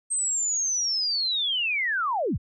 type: linear sweep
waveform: sine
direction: down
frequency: 8372 to 33.27 Hz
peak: -23 dBFS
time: 0.1-2.38 s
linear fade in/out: 20 ms
effects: none